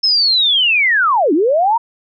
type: linear two-way sweep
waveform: sine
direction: down then up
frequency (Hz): 5274 to 274.9 to 958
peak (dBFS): -10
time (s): 0.03-1.78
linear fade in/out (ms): 10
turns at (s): 1.33
effects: none